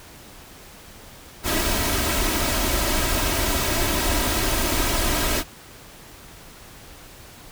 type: noise with comb filter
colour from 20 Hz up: pink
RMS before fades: -22 dBFS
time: 1.43-5.44 s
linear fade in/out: 50 ms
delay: 3.1 ms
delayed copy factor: +0.55
effects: pink hiss -44 dBFS RMS until 7.51 s